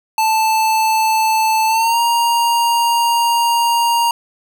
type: tone with pitch glide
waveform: square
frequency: 880 to 937.7 Hz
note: A5 to A#5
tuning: 0 to +10 cents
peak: -13 dBFS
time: 0.18-4.11 s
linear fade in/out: 2 ms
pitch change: +110 cents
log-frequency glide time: 1.67-1.99 s
effects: 8-bit